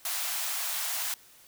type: high-pass noise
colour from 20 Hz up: white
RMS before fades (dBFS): -32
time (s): 0.05-1.14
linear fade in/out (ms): 2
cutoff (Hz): 620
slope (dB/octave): 96
effects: white hiss -56 dBFS RMS until 1.47 s